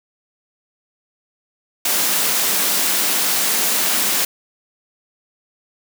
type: high-pass noise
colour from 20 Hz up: white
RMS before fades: -18 dBFS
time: 1.85-4.25 s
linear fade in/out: 5 ms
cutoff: 160 Hz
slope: 96 dB/octave
effects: none